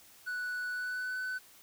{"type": "tone with pitch glide", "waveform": "triangle", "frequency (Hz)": [1480, 1507.6], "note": ["F#6", "F#6"], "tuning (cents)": [0, 32], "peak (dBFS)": -32, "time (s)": [0.26, 1.39], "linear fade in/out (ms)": 20, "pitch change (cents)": 32, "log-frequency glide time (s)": [0.71, 1.2], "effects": ["white hiss -58 dBFS RMS until 1.62 s"]}